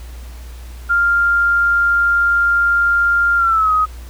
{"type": "tone with pitch glide", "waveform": "sine", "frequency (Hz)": [1396.9, 1259], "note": ["F6", "D#6"], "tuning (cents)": [0, 20], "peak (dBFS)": -11, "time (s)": [0.89, 3.86], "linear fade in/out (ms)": 20, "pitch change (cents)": -180, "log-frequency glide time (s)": [3.37, 3.72], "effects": ["added 60 Hz sine -30 dBFS peak until 4.09 s", "pink hiss -43 dBFS RMS until 4.09 s"]}